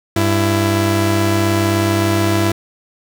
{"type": "tone pair together", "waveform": "sawtooth", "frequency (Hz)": [99.1, 333.3], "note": ["G2", "E4"], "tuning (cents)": [19, 19], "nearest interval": "octave + major sixth", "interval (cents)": 2100, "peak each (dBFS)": -12, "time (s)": [0.16, 2.52], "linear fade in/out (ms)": 5, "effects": []}